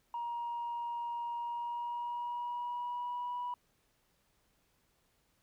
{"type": "tone with pitch glide", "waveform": "sine", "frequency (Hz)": [946, 977.1], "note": ["A#5", "B5"], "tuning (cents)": [25, -19], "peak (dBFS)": -34, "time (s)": [0.14, 3.54], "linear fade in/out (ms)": 2, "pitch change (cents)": 56, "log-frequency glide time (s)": [1.36, 3.36], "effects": ["tanh soft clip ceiling -32 dBFS", "pink hiss -74 dBFS RMS until 5.42 s"]}